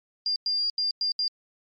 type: tone bursts at uneven times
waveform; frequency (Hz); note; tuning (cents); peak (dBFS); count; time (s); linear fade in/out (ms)
sine; 4799; D8; +37; -23; 5; 0.26-0.36 / 0.46-0.7 / 0.78-0.91 / 1.01-1.12 / 1.19-1.28; 2
effects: MP3 32 kbps